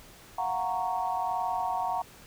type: chord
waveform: sine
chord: Gb major seventh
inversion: third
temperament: equal with one note detuned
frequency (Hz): 698.5 / 740 / 928.6 / 1108.7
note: F5 / Gb5 / Bb5 / Db6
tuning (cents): 0 / 0 / -7 / 0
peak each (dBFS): -36 / -31 / -31 / -37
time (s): 0.38-2.02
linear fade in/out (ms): 5
effects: pink hiss -52 dBFS RMS until 2.26 s